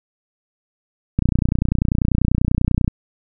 click train, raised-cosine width 5 ms, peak -4 dBFS, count 52, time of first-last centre 1.19-2.879 s, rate 30.2 Hz, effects none

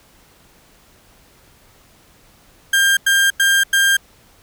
35% pulse tone bursts, 1597 Hz, G6, 32 cents sharp, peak -10 dBFS, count 4, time 2.73-3.969 s, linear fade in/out 5 ms, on 240 ms, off 93 ms, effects pink hiss -51 dBFS RMS until 4.42 s

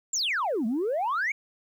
sine exponential two-way sweep, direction down then up, 7700 to 207.7 to 2301 Hz, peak -23 dBFS, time 0.13-1.32 s, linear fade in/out 5 ms, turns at 0.66 s, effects tanh soft clip ceiling -22 dBFS + 10-bit

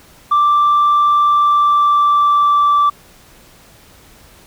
sine tone with pitch glide, 1174.7 to 1164.6 Hz, D6 to D6, 0 to -15 cents, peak -7 dBFS, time 0.31-2.9 s, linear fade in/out 10 ms, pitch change -15 cents, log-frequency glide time 1.22-2.72 s, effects tanh soft clip ceiling -7 dBFS + pink hiss -45 dBFS RMS until 4.46 s

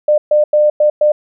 sine tone bursts at uneven times, 600 Hz, D5, 37 cents sharp, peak -7 dBFS, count 5, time 0.08-0.18 / 0.31-0.44 / 0.53-0.7 / 0.8-0.9 / 1.01-1.12 s, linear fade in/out 5 ms, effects none

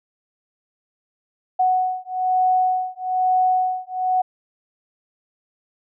sine beating tone pair, 740 / 741.1 Hz, F#5 / F#5, 0 / +3 cents, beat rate 1.1 Hz, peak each -20 / -20 dBFS, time 1.59-4.22 s, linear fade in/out 10 ms, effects none

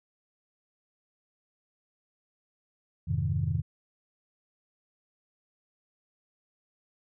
sine chord, F minor seventh, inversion none, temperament equal, 87.31 / 103.83 / 130.81 / 155.56 Hz, F2 / Ab2 / C3 / Eb3, 0 / 0 / 0 / 0 cents, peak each -31 dBFS, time 3.07-3.62 s, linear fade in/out 20 ms, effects tanh soft clip ceiling -15 dBFS

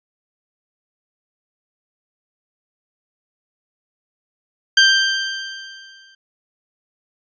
20% pulse tone with exponential decay, 1573 Hz, G6, 6 cents sharp, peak -3 dBFS, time 4.77-6.15 s, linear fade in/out 5 ms, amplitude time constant 300 ms, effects resampled to 16000 Hz

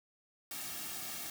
white noise with comb filter, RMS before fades -42 dBFS, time 0.51-1.3 s, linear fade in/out 2 ms, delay 2 ms, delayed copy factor -0.65, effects none

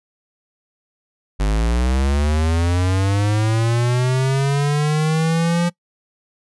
square linear sweep, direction up, 49 to 174.61 Hz, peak -16 dBFS, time 1.39-5.7 s, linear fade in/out 20 ms, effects noise-tail reverb RT60 0.1 s tail -23 dB re dry + resampled to 24000 Hz

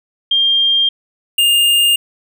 sine / square tone pair in turn, 3200 / 2819 Hz, G7 / F7, +35 / +16 cents, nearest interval major second, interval 219 cents, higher first, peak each -10 dBFS, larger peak neither, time 0.31-0.89 / 1.38-1.96 s, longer neither, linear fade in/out 5 ms, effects none

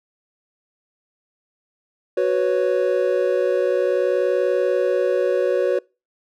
triangle chord, F# suspended fourth, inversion none, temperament equal, 370 / 493.9 / 554.4 Hz, F#4 / B4 / C#5, 0 / 0 / 0 cents, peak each -19 dBFS, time 2.17-5.79 s, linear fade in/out 5 ms, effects noise-tail reverb RT60 0.3 s tail -26 dB re dry

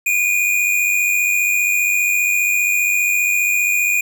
square tone pair together, 2366 / 2461 Hz, D7 / D#7, +12 / -20 cents, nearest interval minor second, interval 68 cents, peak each -22 / -16 dBFS, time 0.06-4.01 s, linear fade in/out 5 ms, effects none

